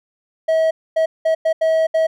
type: tone bursts at uneven times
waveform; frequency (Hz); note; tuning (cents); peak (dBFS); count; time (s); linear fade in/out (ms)
triangle; 643; E5; -43; -11; 6; 0.48-0.71 / 0.96-1.06 / 1.25-1.35 / 1.45-1.53 / 1.61-1.87 / 1.94-2.07; 10
effects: none